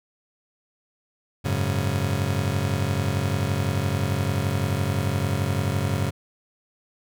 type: chord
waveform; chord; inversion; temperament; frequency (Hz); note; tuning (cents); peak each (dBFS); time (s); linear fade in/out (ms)
35% pulse; F# suspended second; none; just; 92.5 / 104.06 / 138.75; F#2 / G#2 / C#3; 0 / +4 / +2; -25; 1.44-6.11; 20
effects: none